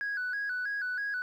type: tone with vibrato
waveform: sine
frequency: 1568 Hz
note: G6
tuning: in tune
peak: -29 dBFS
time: 0.01-1.22 s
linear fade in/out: 0 ms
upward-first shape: square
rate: 3.1 Hz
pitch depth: 91 cents each way
effects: tanh soft clip ceiling -28 dBFS + 11-bit